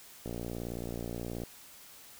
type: click train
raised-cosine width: 2 ms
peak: -25 dBFS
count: 70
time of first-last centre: 0.26-1.435 s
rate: 58.7 Hz
effects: white hiss -53 dBFS RMS until 2.19 s